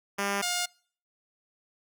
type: tone pair in turn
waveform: 5% pulse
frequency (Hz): 200 / 710.8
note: G3 / F5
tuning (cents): +35 / +30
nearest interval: octave + minor seventh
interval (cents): 2195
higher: second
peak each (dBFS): -16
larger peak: neither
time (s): 0.18-0.42 / 0.42-0.66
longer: neither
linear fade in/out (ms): 10
effects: noise-tail reverb RT60 0.5 s tail -26 dB re dry + Opus 48 kbps